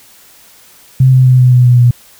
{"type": "tone with pitch steps", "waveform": "sine", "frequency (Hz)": [130.7, 129.12, 127.57, 126.03, 124.51, 123.01, 121.53], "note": ["C3", "C3", "C3", "B2", "B2", "B2", "B2"], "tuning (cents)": [-1, -23, -43, 36, 15, -6, -27], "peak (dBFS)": -3, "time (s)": [1, 1.91], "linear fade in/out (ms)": 5, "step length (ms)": 130, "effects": ["white hiss -42 dBFS RMS until 2.19 s"]}